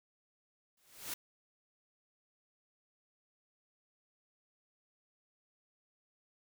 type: noise with exponential growth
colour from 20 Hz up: white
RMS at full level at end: -37 dBFS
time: 0.77-1.14 s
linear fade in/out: 5 ms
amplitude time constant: 80 ms
effects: none